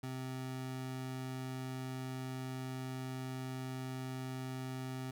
25% pulse tone, 130 Hz, C3, 11 cents flat, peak -36 dBFS, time 0.03-5.11 s, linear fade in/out 5 ms, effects none

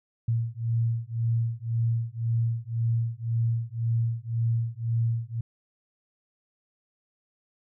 sine beating tone pair, 114.5 / 116.4 Hz, A#2 / A#2, -31 / -2 cents, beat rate 1.9 Hz, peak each -27 / -27 dBFS, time 0.28-5.41 s, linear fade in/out 5 ms, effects none

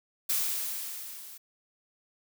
blue noise with level ramp, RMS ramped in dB -27 to -47 dBFS, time 0.29-1.38 s, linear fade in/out 10 ms, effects none

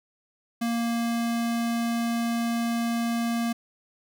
square tone, 233.1 Hz, A#3, in tune, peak -25 dBFS, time 0.61-3.53 s, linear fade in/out 10 ms, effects none

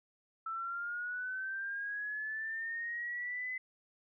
sine linear sweep, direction up, 1319 to 2030 Hz, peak -36 dBFS, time 0.46-3.58 s, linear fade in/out 5 ms, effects none

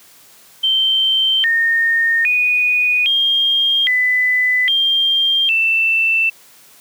sine tone with pitch steps, 3119 / 1836 / 2473 / 3217 / 2001 / 3192 / 2666 Hz, G7 / A#6 / D#7 / G7 / B6 / G7 / E7, -9 / -27 / -11 / +44 / +22 / +31 / +19 cents, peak -12 dBFS, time 0.63-6.3 s, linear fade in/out 10 ms, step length 810 ms, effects white hiss -46 dBFS RMS until 6.8 s + high-pass 100 Hz 12 dB/octave

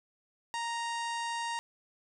harmonic tone, 932.3 Hz, A#5, in tune, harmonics 1 / 2 / 3 / 4 / 5 / 6 / 7 / 8 / 9 / 10, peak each -34 / -40 / -44 / -46 / -48 / -50 / -51 / -52 / -53 / -54 dBFS, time 0.54-1.59 s, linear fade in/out 0 ms, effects none

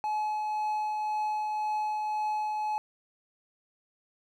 triangle tone with tremolo, 852 Hz, G#5, 44 cents sharp, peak -25 dBFS, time 0.04-2.78 s, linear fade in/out 0 ms, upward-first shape triangle, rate 1.9 Hz, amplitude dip 25%, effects none

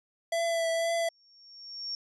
square tone with vibrato, 666 Hz, E5, 18 cents sharp, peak -27 dBFS, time 0.32-1.09 s, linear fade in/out 5 ms, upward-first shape triangle, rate 2 Hz, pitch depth 23 cents each way
sine tone with exponential growth, 5510 Hz, F8, 24 cents flat, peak -31 dBFS, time 0.98-1.95 s, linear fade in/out 1 ms, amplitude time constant 210 ms
effects resampled to 24000 Hz

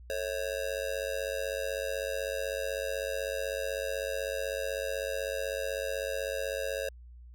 square tone with amplitude modulation, 544 Hz, C#5, 33 cents flat, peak -28 dBFS, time 0.1-6.89 s, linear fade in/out 0 ms, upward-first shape sine, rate 96 Hz, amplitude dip 100%, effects added 60 Hz sine -47 dBFS peak until 7.34 s

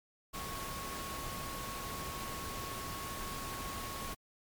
sine tone in noise, 1100 Hz, C#6, 14 cents flat, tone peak -44 dBFS, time 0.33-4.15 s, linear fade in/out 20 ms, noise pink, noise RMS -42 dBFS, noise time 0.33-4.15 s, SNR -5 dB, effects MP3 96 kbps

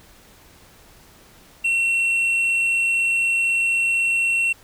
triangle tone with tanh clipping, 2718 Hz, F7, 48 cents flat, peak -18 dBFS, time 1.64-4.53 s, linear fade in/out 10 ms, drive 8 dB, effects pink hiss -50 dBFS RMS until 4.63 s

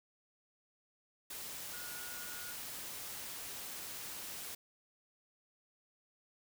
sine tone in noise, 1443 Hz, F#6, 44 cents flat, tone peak -50 dBFS, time 1.73-2.53 s, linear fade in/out 5 ms, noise white, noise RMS -45 dBFS, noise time 1.3-4.55 s, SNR -8 dB, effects none

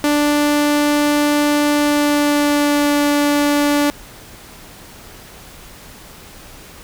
sawtooth tone with pitch glide, 293.7 to 290.5 Hz, D4 to D4, 0 to -19 cents, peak -9 dBFS, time 0.04-3.9 s, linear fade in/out 0 ms, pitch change -19 cents, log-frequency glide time 1.73-2.96 s, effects pink hiss -39 dBFS RMS until 6.83 s

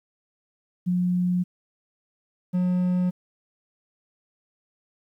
sine / triangle tone pair in turn, 179.2 / 180.55 Hz, F3 / F#3, +45 / -42 cents, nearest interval unison, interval 13 cents, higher second, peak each -20 / -18 dBFS, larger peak second, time 0.86-1.44 / 2.53-3.11 s, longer neither, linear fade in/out 20 ms, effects 10-bit

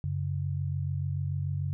sine tone pair together, 93.97 / 140.8 Hz, F#2 / C#3, +27 / +27 cents, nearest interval perfect fifth, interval 700 cents, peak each -31 / -31 dBFS, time 0.04-1.73 s, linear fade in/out 0 ms, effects none

